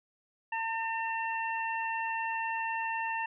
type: harmonic tone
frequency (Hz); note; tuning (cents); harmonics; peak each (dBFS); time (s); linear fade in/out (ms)
904; A5; +47; 1 / 2 / 3; -33 / -36 / -38; 0.52-3.26; 5
effects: none